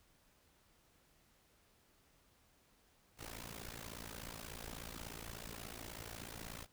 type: noise with amplitude modulation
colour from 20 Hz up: pink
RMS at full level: -45 dBFS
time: 3.17-6.67 s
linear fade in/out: 50 ms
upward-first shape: sine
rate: 56.5 Hz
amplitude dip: 90%
effects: pink hiss -71 dBFS RMS until 6.72 s